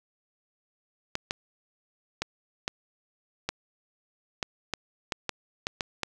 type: clicks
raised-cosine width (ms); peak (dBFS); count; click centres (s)
0.2; -11; 12; 1.154 / 1.309 / 2.22 / 2.679 / 3.49 / 4.428 / 4.737 / 5.122 / 5.293 / 5.669 / 5.808 / 6.033
effects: none